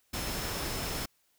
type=tone in noise; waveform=sine; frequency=5274 Hz; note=E8; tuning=in tune; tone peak=-44 dBFS; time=0.13-1.06 s; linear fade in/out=10 ms; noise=pink; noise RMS=-35 dBFS; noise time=0.13-1.06 s; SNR=-12 dB; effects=white hiss -71 dBFS RMS until 1.38 s